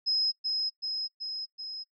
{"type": "tone with echo", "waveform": "sine", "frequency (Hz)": 5110, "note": "D#8", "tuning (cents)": 45, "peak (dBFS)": -24, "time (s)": [0.06, 0.32], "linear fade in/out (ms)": 20, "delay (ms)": 380, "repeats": 4, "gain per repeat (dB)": -3, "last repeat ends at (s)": 1.84, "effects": ["noise-tail reverb RT60 0.1 s tail -18 dB re dry"]}